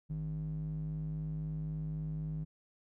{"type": "tone with band-pass filter", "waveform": "square", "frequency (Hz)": 51.91, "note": "G#1", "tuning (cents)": 0, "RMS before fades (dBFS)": -38, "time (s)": [0.09, 2.45], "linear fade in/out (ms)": 20, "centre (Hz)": 140, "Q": 5.8, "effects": []}